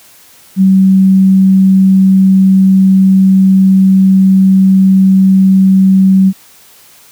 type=tone; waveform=sine; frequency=190.8 Hz; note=G3; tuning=47 cents flat; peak=-3 dBFS; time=0.56-6.33 s; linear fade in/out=50 ms; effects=white hiss -41 dBFS RMS until 7.11 s + high-pass 60 Hz 12 dB/octave